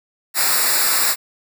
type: noise with comb filter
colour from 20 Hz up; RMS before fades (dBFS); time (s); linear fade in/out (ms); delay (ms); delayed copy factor
white; -17; 0.34-1.16; 50; 0.32; -0.95
effects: none